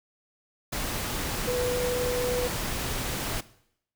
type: tone in noise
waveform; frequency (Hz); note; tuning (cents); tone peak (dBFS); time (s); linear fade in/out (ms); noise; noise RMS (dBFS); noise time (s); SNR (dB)
sine; 493.9; B4; 0; -25; 1.47-2.48; 10; pink; -31; 0.72-3.41; +3
effects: noise-tail reverb RT60 0.7 s tail -18 dB re dry